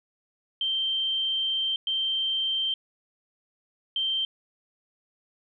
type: tone bursts at uneven times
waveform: sine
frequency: 3136 Hz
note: G7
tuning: in tune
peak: -24 dBFS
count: 3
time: 0.61-1.76 / 1.87-2.74 / 3.96-4.25 s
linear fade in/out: 2 ms
effects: none